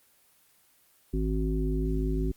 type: harmonic tone with a mistuned harmonic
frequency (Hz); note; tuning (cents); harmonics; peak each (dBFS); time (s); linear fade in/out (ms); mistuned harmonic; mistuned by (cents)
52.8; G#1; +29; 1 / 3 / 5 / 7; -27 / -33 / -33 / -34; 1.13-2.32; 10; 1; -32
effects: white hiss -63 dBFS RMS until 2.36 s + Opus 24 kbps